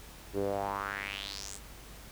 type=tone with band-pass filter sweep; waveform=sawtooth; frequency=99.3 Hz; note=G2; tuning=23 cents sharp; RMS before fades=-36 dBFS; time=0.33-1.6 s; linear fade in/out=50 ms; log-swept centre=360 to 8800 Hz; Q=3.8; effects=added 50 Hz sine -51 dBFS peak until 2.11 s + pink hiss -51 dBFS RMS until 2.11 s